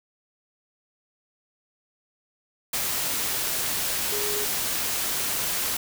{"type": "tone in noise", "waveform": "sine", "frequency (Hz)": 415.3, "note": "G#4", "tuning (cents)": 0, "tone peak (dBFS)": -31, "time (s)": [4.12, 4.45], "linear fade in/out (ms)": 5, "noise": "white", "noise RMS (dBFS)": -27, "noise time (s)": [2.73, 5.77], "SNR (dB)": -7, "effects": []}